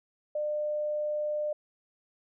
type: tone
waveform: sine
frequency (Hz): 600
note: D5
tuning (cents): +37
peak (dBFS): -28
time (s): 0.35-1.53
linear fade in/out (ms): 5
effects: none